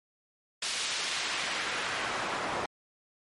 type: noise with band-pass filter sweep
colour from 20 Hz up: pink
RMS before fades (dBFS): -33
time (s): 0.62-2.66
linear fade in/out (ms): 5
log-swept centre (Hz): 4700 to 880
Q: 0.82
effects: MP3 48 kbps